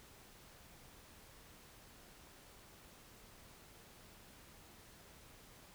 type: silence
effects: pink hiss -60 dBFS RMS until 5.74 s